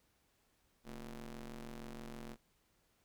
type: ring-modulated tone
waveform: sawtooth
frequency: 124.2 Hz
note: B2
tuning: 10 cents sharp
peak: -39 dBFS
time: 0.84-2.37 s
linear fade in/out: 50 ms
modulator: 101 Hz
effects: pink hiss -75 dBFS RMS until 3.04 s